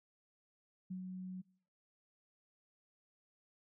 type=tone with ADSR envelope; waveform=sine; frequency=185 Hz; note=F#3; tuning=in tune; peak=-39 dBFS; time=0.9-1.42 s; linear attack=12 ms; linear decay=110 ms; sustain=-3 dB; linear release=16 ms; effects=noise-tail reverb RT60 0.7 s tail -26 dB re dry